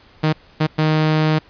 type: tone bursts at uneven times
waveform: sawtooth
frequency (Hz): 155.56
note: D#3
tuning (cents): 0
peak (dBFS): -10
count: 3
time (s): 0.23-0.33 / 0.6-0.67 / 0.78-1.39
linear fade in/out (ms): 10
effects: pink hiss -49 dBFS RMS until 1.49 s + resampled to 11025 Hz